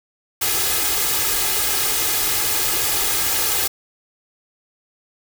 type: noise with comb filter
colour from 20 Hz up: white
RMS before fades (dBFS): -20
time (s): 0.41-3.68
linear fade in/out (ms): 10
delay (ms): 2.4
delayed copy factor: +0.7
effects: none